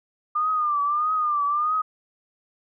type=tone with vibrato; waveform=sine; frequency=1204 Hz; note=D6; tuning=43 cents sharp; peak=-20 dBFS; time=0.35-1.82 s; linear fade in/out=10 ms; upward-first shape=triangle; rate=1.6 Hz; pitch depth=95 cents each way; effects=none